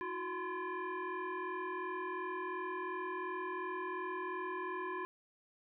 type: tone with frequency modulation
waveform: sine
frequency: 323.6 Hz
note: E4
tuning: 32 cents flat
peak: -37 dBFS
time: 0.01-5.05 s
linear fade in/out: 0 ms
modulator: 690 Hz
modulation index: 2
effects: none